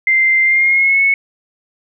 sine tone with pitch glide, 2087 to 2202 Hz, C7 to C#7, -5 to -12 cents, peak -9 dBFS, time 0.07-1.14 s, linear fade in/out 2 ms, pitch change +93 cents, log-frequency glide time 0.43-1.01 s, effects none

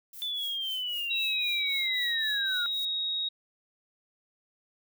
violet noise with tremolo, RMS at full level -43 dBFS, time 0.13-2.85 s, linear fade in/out 2 ms, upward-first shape triangle, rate 3.8 Hz, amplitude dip 95%
sine linear sweep, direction down, 3520 to 1400 Hz, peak -30 dBFS, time 0.22-2.66 s, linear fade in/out 0 ms
sine tone with pitch glide, 3841 to 3775 Hz, B7 to A#7, -49 to +21 cents, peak -28 dBFS, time 1.1-3.29 s, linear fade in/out 10 ms, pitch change -30 cents, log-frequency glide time 2.47-2.88 s
effects none

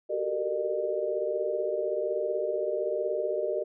sine tone cluster, 372.9 / 388.7 / 446.2 / 467.4 / 606 Hz, F#4 / G4 / A4 / A#4 / D#5, +14 / -15 / +24 / +5 / -46 cents, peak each -38 / -33 / -37 / -33 / -30 dBFS, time 0.09-3.64 s, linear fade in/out 20 ms, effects none

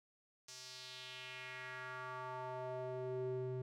square tone with band-pass filter sweep, 127.8 Hz, C3, 40 cents flat, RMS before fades -45 dBFS, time 0.48-3.62 s, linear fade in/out 5 ms, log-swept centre 6000 to 270 Hz, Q 2.4, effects none

